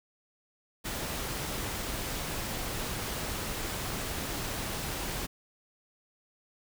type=noise; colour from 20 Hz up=pink; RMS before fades=-35 dBFS; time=0.84-5.27 s; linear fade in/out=20 ms; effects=none